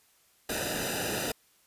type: noise with comb filter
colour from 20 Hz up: pink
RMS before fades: -32 dBFS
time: 0.49-1.32 s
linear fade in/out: 5 ms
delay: 0.91 ms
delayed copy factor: -1
effects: white hiss -65 dBFS RMS until 1.66 s + resampled to 32000 Hz